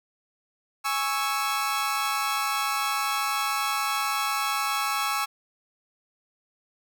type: chord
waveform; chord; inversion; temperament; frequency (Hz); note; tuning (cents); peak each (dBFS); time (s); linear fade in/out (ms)
sawtooth; C# minor; second; equal; 830.6 / 1108.7 / 1318.5; G#5 / C#6 / E6; 0 / 0 / 0; -27 / -25 / -25; 0.84-5.26; 20
effects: none